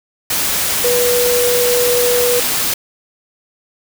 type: tone in noise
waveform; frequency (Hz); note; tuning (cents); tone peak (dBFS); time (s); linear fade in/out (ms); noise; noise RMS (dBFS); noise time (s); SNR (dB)
sine; 488.2; B4; -20; -13; 0.84-2.4; 5; white; -17; 0.3-2.74; +1
effects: none